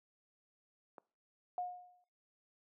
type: click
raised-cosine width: 1 ms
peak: -34 dBFS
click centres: 0.982 s
type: tone with exponential decay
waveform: sine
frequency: 719 Hz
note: F#5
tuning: 50 cents flat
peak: -33 dBFS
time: 1.58-2.04 s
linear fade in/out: 1 ms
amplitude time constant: 100 ms
effects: noise-tail reverb RT60 0.4 s tail -23 dB re dry + high-pass 400 Hz 12 dB/octave